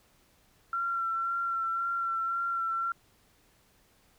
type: tone with vibrato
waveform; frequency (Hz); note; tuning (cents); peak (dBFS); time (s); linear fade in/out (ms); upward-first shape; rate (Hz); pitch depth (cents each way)
sine; 1361; F6; -45; -28; 0.73-2.92; 2; sine; 1.9; 20
effects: pink hiss -65 dBFS RMS until 4.18 s